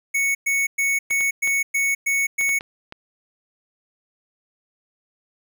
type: tone bursts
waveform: square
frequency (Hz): 2217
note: C#7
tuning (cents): 0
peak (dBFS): -19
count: 8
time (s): 0.14-2.59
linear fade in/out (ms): 10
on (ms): 210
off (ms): 110
type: clicks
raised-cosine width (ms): 0.3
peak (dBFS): -19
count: 7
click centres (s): 1.108 / 1.208 / 1.475 / 2.411 / 2.492 / 2.609 / 2.924
effects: none

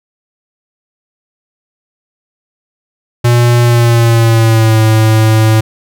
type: tone with pitch glide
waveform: square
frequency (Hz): 120 to 110.04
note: B2 to A2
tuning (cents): -49 to +1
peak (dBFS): -6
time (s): 3.24-5.61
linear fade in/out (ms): 10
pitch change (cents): -150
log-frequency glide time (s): 3.63-4.81
effects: none

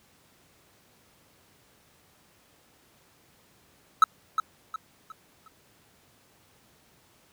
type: tone with echo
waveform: triangle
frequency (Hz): 1298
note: E6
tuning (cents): -27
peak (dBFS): -10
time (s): 4.02-4.04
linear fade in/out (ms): 2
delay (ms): 360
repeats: 4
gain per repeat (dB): -9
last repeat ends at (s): 5.48
effects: pink hiss -61 dBFS RMS until 7.32 s + high-pass 80 Hz 12 dB/octave

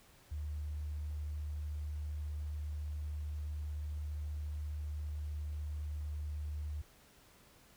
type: tone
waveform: sine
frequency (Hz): 75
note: D2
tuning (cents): +37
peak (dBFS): -37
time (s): 0.31-6.82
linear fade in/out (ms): 10
effects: pink hiss -63 dBFS RMS until 7.76 s

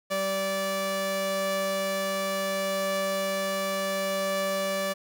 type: tone pair together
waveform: sawtooth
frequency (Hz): 194 / 581.3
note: G3 / D5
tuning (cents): -18 / -18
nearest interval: octave + perfect fifth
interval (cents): 1900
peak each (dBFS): -31 / -23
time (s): 0.1-4.94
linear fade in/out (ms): 20
effects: none

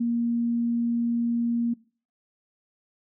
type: tone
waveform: sine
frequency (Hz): 235.2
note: A#3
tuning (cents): +16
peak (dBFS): -22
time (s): 0-1.74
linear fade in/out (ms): 10
effects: noise-tail reverb RT60 0.4 s tail -21 dB re dry

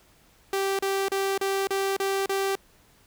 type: tone bursts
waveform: sawtooth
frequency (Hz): 390.4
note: G4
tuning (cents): -7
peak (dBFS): -20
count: 7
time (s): 0.53-2.554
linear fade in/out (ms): 2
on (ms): 260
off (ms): 34
effects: pink hiss -59 dBFS RMS until 3.06 s

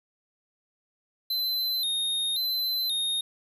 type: tone with vibrato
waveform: square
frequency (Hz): 3875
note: B7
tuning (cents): -34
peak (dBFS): -26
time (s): 1.3-3.21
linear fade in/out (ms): 5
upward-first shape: square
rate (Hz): 0.94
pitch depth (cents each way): 78
effects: 10-bit

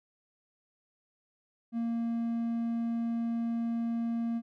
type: tone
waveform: triangle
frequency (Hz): 231.8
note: A#3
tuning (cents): -10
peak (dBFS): -27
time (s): 1.72-4.42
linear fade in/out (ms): 50
effects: none

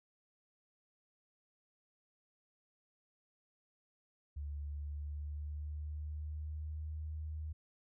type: tone with pitch glide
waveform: sine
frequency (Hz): 72.6 to 77.36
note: D2 to D#2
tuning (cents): -19 to -9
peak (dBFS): -39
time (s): 4.36-7.53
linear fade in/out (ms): 10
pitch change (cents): +110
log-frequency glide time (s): 4.61-6.95
effects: none

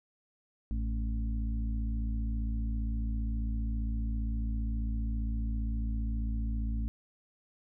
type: harmonic tone with a mistuned harmonic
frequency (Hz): 55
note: A1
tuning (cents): 0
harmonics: 1 / 2 / 4 / 5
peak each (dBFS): -30 / -41 / -40 / -47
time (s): 0.71-6.88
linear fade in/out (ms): 0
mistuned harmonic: 5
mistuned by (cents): +18
effects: none

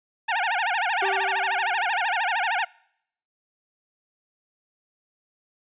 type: tone with vibrato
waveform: 20% pulse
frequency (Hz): 811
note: G#5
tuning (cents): -41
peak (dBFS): -17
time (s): 0.28-2.65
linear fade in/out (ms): 10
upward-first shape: sine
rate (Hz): 13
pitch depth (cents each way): 240
type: tone with exponential decay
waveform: sawtooth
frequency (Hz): 388.5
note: G4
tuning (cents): -16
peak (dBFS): -21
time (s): 1.02-2.17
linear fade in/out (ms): 5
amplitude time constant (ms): 250
effects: noise-tail reverb RT60 0.7 s tail -24 dB re dry + resampled to 8000 Hz

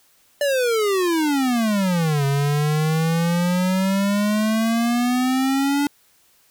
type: exponential two-way sweep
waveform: square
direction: down then up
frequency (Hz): 588 to 137.8 to 289.1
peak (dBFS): -18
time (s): 0.41-5.87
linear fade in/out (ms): 2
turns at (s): 2.25
effects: white hiss -58 dBFS RMS until 6.5 s

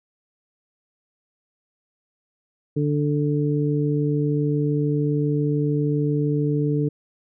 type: harmonic tone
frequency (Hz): 147.1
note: D3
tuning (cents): +3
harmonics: 1 / 2 / 3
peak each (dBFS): -21 / -24 / -26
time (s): 2.76-6.89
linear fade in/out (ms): 10
effects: none

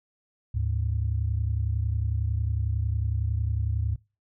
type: tone pair together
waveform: sine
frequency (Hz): 74.81 / 105.8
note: D2 / G#2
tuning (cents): +33 / +33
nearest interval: tritone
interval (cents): 600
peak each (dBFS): -26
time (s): 0.54-3.96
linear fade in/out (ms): 10
effects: noise-tail reverb RT60 0.3 s tail -24 dB re dry + tanh soft clip ceiling -16 dBFS

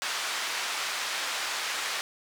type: band-pass noise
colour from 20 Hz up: pink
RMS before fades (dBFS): -32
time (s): 0.02-2.01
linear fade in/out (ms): 0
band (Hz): 1100 to 6700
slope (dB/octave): 12
effects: none

